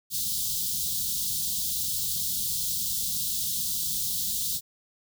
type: band-stop noise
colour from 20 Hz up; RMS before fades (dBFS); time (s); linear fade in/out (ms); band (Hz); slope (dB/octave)
white; -29; 0.1-4.61; 50; 210 to 3400; 48
effects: none